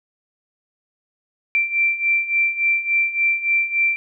sine beating tone pair, 2349 / 2352.5 Hz, D7 / D7, 0 / +2 cents, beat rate 3.5 Hz, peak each -22 / -18 dBFS, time 1.55-3.96 s, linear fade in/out 0 ms, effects none

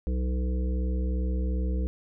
harmonic tone, 62.7 Hz, B1, 27 cents sharp, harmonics 1 / 3 / 5 / 7 / 8, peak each -25 / -35 / -39 / -42 / -43 dBFS, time 0.07-1.87 s, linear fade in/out 0 ms, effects none

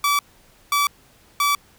sawtooth tone bursts, 1152 Hz, D6, 34 cents flat, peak -13 dBFS, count 3, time 0.04-1.55 s, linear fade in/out 2 ms, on 150 ms, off 530 ms, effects pink hiss -54 dBFS RMS until 1.78 s

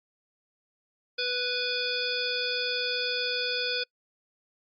harmonic tone, 493.9 Hz, B4, in tune, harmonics 1 / 3 / 5 / 7 / 9 / 10, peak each -34 / -34 / -34 / -34 / -34 / -34 dBFS, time 1.18-3.84 s, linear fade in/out 10 ms, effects noise-tail reverb RT60 0.1 s tail -26 dB re dry + Opus 48 kbps

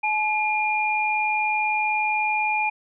sine tone pair together, 854.7 / 2412 Hz, G#5 / D7, +49 / +46 cents, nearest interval octave + tritone, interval 1797 cents, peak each -23 dBFS, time 0.03-2.7 s, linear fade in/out 10 ms, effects none

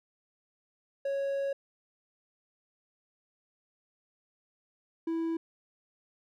triangle tone pair in turn, 553 / 328.8 Hz, C#5 / E4, -4 / -4 cents, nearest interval major sixth, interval 900 cents, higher first, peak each -27 dBFS, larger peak neither, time 1.05-1.53 / 5.07-5.37 s, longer first, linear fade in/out 5 ms, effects none

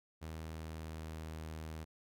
sawtooth tone with pitch glide, 79.7 to 79.06 Hz, D#2 to D#2, +42 to +28 cents, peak -39 dBFS, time 0.21-1.85 s, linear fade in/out 20 ms, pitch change -14 cents, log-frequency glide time 0.52-1.56 s, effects none

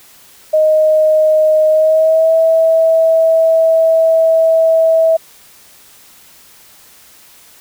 sine tone with pitch glide, 622.3 to 649.9 Hz, D#5 to E5, 0 to -25 cents, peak -7 dBFS, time 0.53-5.17 s, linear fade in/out 10 ms, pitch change +75 cents, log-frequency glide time 1.69-2.34 s, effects white hiss -43 dBFS RMS until 7.6 s

